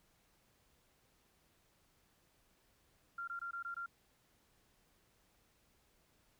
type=tone bursts; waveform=sine; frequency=1385 Hz; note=F6; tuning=15 cents flat; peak=-40 dBFS; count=6; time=3.18-3.861 s; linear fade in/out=5 ms; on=96 ms; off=21 ms; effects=pink hiss -73 dBFS RMS until 6.39 s